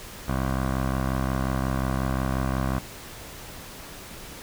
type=tone with low-pass filter; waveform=15% pulse; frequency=65.6 Hz; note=C2; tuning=5 cents sharp; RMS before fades=-26 dBFS; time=0.28-2.79 s; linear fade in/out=5 ms; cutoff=1300 Hz; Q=2; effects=pink hiss -41 dBFS RMS until 4.42 s